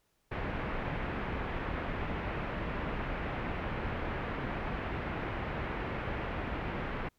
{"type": "low-pass noise", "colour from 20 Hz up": "pink", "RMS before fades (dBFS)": -36, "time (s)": [0.31, 7.09], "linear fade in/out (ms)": 10, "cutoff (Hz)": 2400, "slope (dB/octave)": 24, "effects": ["pink hiss -75 dBFS RMS until 7.18 s"]}